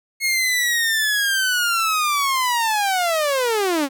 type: linear sweep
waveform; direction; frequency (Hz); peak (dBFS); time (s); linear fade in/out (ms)
sawtooth; down; 2170 to 261.6; -14; 0.2-3.89; 50
effects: none